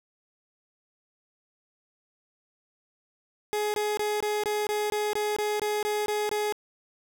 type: tone bursts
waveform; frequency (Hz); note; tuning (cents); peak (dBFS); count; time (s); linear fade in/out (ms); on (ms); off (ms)
30% pulse; 420; G#4; +19; -23; 13; 3.53-6.524; 0; 210; 22
effects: none